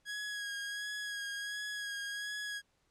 sawtooth tone with vibrato, 1656 Hz, G#6, 5 cents flat, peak -34 dBFS, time 0.05-2.62 s, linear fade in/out 50 ms, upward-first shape sine, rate 1.4 Hz, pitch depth 26 cents each way, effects pink hiss -75 dBFS RMS until 2.9 s + low-pass 9000 Hz 12 dB/octave

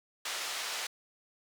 white band-pass noise, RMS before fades -37 dBFS, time 0.25-0.87 s, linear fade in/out 5 ms, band 640 to 5500 Hz, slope 12 dB/octave, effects none

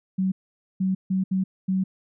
sine tone bursts at uneven times, 188.8 Hz, F#3, 35 cents sharp, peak -20 dBFS, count 5, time 0.18-0.32 / 0.8-0.95 / 1.1-1.24 / 1.31-1.44 / 1.68-1.84 s, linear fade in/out 10 ms, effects none

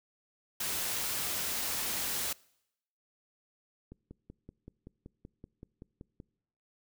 white noise, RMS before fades -34 dBFS, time 0.6-2.33 s, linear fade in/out 5 ms
click train, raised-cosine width 3 ms, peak -34 dBFS, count 13, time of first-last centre 3.92-6.201 s, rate 5.26 Hz
effects noise-tail reverb RT60 0.8 s tail -24 dB re dry

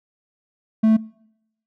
triangle tone, 220 Hz, A3, in tune, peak -10 dBFS, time 0.83-0.97 s, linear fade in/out 10 ms, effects noise-tail reverb RT60 0.8 s tail -24 dB re dry

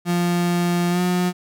35% pulse tone with pitch glide, 174.61 to 179.52 Hz, F3 to F3, 0 to +48 cents, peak -16 dBFS, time 0.05-1.33 s, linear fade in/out 50 ms, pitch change +48 cents, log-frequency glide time 0.9-1 s, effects none

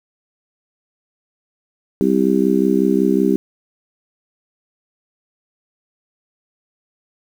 harmonic tone, 65.41 Hz, C2, in tune, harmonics 3 / 4 / 5 / 6, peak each -18 / -18 / -18 / -18 dBFS, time 2.01-3.36 s, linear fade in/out 0 ms, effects 7-bit

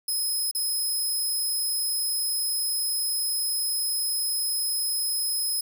10% pulse tone with dropouts, 5110 Hz, D#8, 45 cents sharp, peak -19 dBFS, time 0.08-5.61 s, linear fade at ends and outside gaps 5 ms, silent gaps 0.513-0.549 s, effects none

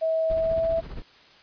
sine tone with pitch glide, 645 to 657.8 Hz, E5 to E5, -38 to -4 cents, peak -21 dBFS, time 0.01-0.81 s, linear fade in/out 20 ms, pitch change +34 cents, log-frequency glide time 0.27-0.69 s
brown noise with tremolo, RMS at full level -33 dBFS, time 0.3-1.02 s, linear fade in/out 0 ms, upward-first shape triangle, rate 15 Hz, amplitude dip 75%
effects white hiss -53 dBFS RMS until 1.42 s + resampled to 11025 Hz

